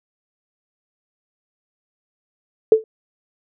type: tone with exponential decay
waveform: sine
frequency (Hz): 440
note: A4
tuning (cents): 0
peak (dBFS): -3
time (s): 2.72-2.84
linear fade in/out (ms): 2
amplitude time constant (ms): 26
effects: none